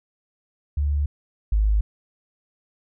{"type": "tone pair in turn", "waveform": "sine", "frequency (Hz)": [72.5, 52.27], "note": ["D2", "G#1"], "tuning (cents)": [-22, 12], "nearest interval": "tritone", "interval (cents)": 566, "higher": "first", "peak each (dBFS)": [-19, -16], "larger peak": "second", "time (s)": [[0.77, 1.06], [1.52, 1.81]], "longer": "neither", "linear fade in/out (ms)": 5, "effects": []}